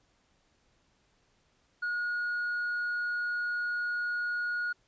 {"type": "tone with tanh clipping", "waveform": "sine", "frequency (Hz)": 1444, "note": "F#6", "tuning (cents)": -43, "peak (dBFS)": -30, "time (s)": [1.82, 4.73], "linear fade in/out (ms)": 10, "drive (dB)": 1, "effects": ["pink hiss -70 dBFS RMS until 4.87 s", "resampled to 16000 Hz"]}